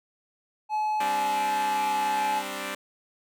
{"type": "tone", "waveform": "triangle", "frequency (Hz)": 855, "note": "A5", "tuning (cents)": -50, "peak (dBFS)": -22, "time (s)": [0.69, 2.43], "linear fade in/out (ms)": 50}
{"type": "chord", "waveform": "5% pulse", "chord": "G suspended fourth", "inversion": "none", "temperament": "equal", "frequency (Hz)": [196, 261.6, 293.7], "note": ["G3", "C4", "D4"], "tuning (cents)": [0, 0, 0], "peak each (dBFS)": -25, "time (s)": [1, 2.75], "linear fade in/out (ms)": 5}
{"effects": []}